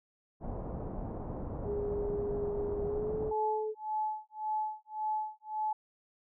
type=low-pass noise; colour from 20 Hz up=pink; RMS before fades=-39 dBFS; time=0.4-3.33 s; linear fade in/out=50 ms; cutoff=840 Hz; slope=24 dB/octave
type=tone with pitch glide; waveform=sine; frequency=409.7 to 432.1 Hz; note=G#4 to A4; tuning=-24 to -31 cents; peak=-32 dBFS; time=1.64-3.75 s; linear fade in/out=50 ms; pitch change=+93 cents; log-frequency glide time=2.85-3.16 s
type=tone with tremolo; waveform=sine; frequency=860 Hz; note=A5; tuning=40 cents flat; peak=-29 dBFS; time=3.31-5.73 s; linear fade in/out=5 ms; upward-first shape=sine; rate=1.8 Hz; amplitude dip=100%
effects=none